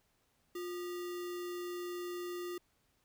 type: tone with sample-and-hold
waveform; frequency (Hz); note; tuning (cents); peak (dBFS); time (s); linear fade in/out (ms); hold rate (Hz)
sine; 353.6; F4; +22; -38; 0.55-2.58; 5; 1575
effects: pink hiss -75 dBFS RMS until 3.04 s